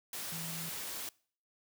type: tone in noise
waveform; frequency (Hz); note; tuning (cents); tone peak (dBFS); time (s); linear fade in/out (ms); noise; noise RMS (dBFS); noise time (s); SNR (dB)
sine; 164.81; E3; 0; -43; 0.32-0.69; 2; white; -41; 0.13-1.09; -5
effects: noise-tail reverb RT60 0.5 s tail -24 dB re dry + high-pass 100 Hz 12 dB/octave